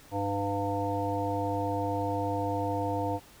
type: harmonic tone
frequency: 100 Hz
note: G2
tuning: 35 cents sharp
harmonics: 1 / 3 / 5 / 7 / 9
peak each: -34 / -34 / -34 / -34 / -34 dBFS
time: 0.11-3.2 s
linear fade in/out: 50 ms
effects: pink hiss -54 dBFS RMS until 3.4 s